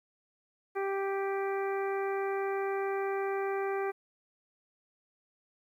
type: harmonic tone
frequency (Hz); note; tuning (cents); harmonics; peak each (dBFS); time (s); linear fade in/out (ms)
392.1; G4; 0; 1 / 2 / 3 / 4 / 5 / 6; -31 / -37 / -41 / -43 / -45 / -47; 0.75-3.92; 20
effects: 11-bit